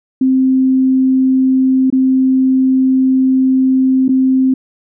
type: tone with dropouts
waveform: sine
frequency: 261.6 Hz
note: C4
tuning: in tune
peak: -8 dBFS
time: 0.21-4.54 s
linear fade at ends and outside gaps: 5 ms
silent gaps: 1.902-1.925 / 4.082-4.09 s
effects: none